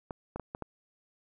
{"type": "clicks", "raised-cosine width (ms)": 1, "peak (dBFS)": -23, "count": 5, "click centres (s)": [0.108, 0.36, 0.397, 0.549, 0.623], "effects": []}